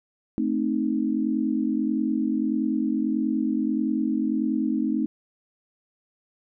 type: chord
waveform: sine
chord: A diminished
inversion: none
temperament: equal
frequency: 220 / 261.6 / 311.1 Hz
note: A3 / C4 / Eb4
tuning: 0 / 0 / 0 cents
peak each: -26 dBFS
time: 0.38-5.06 s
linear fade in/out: 0 ms
effects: none